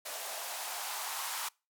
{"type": "noise with band-pass filter sweep", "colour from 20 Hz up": "violet", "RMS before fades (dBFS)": -39, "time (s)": [0.05, 1.49], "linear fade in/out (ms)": 10, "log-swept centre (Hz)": [630, 980], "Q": 3.3, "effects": ["noise-tail reverb RT60 0.3 s tail -26 dB re dry"]}